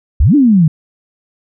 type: exponential two-way sweep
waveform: sine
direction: up then down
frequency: 52.7 to 306.8 to 148.7 Hz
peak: -5 dBFS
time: 0.2-0.68 s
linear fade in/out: 5 ms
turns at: 0.35 s
effects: none